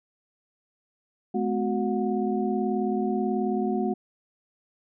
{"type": "tone cluster", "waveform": "sine", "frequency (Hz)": [212.7, 251.2, 368.3, 726], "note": ["G#3", "B3", "F#4", "F#5"], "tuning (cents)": [42, 30, -8, -33], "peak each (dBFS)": [-27, -30, -28, -32], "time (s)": [1.34, 3.94], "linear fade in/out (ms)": 10, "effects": []}